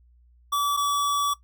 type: tone pair in turn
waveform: square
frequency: 1151 / 1145.5 Hz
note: D6 / D6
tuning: -35 / -44 cents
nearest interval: unison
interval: 9 cents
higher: first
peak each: -22 / -22 dBFS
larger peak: neither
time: 0.52-0.77 / 0.77-1.34 s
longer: second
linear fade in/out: 10 ms
effects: noise-tail reverb RT60 0.1 s tail -17 dB re dry + added 60 Hz sine -54 dBFS peak until 1.43 s